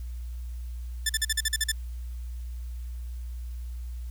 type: tone bursts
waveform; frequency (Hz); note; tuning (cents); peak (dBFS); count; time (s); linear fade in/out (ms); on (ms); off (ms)
10% pulse; 1760; A6; 0; -14; 9; 1.06-1.718; 5; 34; 44
effects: added 60 Hz sine -33 dBFS peak until 4.1 s + white hiss -59 dBFS RMS until 4.1 s